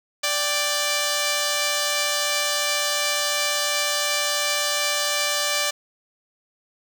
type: tone pair together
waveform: 5% pulse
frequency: 587.3 / 784 Hz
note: D5 / G5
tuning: 0 / 0 cents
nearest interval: perfect fourth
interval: 500 cents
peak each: -10 / -18 dBFS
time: 0.23-5.71 s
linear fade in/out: 10 ms
effects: none